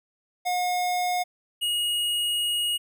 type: tone pair in turn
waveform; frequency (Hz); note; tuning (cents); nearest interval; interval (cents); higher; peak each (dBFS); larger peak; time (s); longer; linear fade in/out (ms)
square; 720 / 2880; F#5 / F#7; -47 / -47; 2 octaves; 2400; second; -24; neither; 0.45-1.24 / 1.61-2.78; second; 20
effects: none